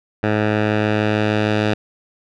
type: tone with low-pass filter sweep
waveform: 10% pulse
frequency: 106.5 Hz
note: G#2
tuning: 44 cents sharp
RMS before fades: -18 dBFS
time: 0.23-1.74 s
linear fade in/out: 5 ms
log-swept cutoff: 2100 to 3500 Hz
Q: 1.2
effects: none